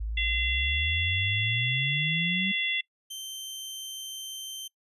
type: exponential sweep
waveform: sine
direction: up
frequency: 51.91 to 196 Hz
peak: -29 dBFS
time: 0-2.52 s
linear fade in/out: 10 ms
type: harmonic tone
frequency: 684 Hz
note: F5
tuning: 36 cents flat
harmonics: 3 / 4 / 5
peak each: -29 / -30 / -31 dBFS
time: 0.17-2.81 s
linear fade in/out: 5 ms
type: tone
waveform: sawtooth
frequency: 3117 Hz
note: G7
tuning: 11 cents flat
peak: -33 dBFS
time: 3.1-4.68 s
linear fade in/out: 10 ms
effects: noise-tail reverb RT60 0.1 s tail -24 dB re dry + resampled to 32000 Hz